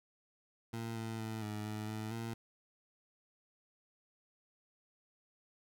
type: tone with pitch steps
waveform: 20% pulse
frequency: 114.6 / 112.5 / 110.7 / 105.8 / 107.1 / 108.8 / 114.7 Hz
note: A#2 / A2 / A2 / G#2 / A2 / A2 / A#2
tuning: -29 / +39 / +11 / +33 / -46 / -19 / -28 cents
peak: -34 dBFS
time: 0.73-2.34 s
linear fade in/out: 5 ms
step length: 230 ms
effects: none